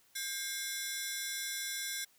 10% pulse ring-modulated tone, 1864.7 Hz, A#6, in tune, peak -24 dBFS, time 0.15-2.05 s, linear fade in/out 10 ms, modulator 270 Hz, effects white hiss -67 dBFS RMS until 2.18 s

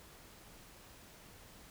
silence, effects pink hiss -57 dBFS RMS until 1.7 s

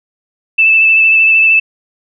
sine tone with vibrato, 2637 Hz, E7, in tune, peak -5 dBFS, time 0.58-1.6 s, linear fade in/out 10 ms, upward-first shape sine, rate 13 Hz, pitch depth 17 cents each way, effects none

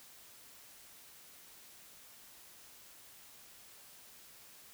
silence, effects white hiss -57 dBFS RMS until 4.73 s

